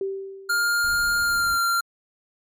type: tone with exponential decay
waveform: sine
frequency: 388.8 Hz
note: G4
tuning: 14 cents flat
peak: -22 dBFS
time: 0.01-0.98 s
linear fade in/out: 2 ms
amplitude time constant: 210 ms
type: tone with pitch glide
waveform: square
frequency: 1408 to 1381.4 Hz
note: F6 to F6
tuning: +14 to -19 cents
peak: -20 dBFS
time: 0.49-1.81 s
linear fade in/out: 10 ms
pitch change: -33 cents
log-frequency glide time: 1.21-1.59 s
type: noise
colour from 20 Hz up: brown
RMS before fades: -40 dBFS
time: 0.84-1.58 s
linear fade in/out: 2 ms
effects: MP3 96 kbps